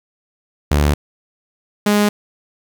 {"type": "tone pair in turn", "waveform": "sawtooth", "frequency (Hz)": [73.42, 207.2], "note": ["D2", "G#3"], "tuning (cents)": [0, -4], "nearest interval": "octave + tritone", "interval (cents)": 1796, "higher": "second", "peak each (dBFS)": -8, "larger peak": "neither", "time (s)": [[0.71, 0.94], [1.86, 2.09]], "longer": "neither", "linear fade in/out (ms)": 5, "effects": ["8-bit"]}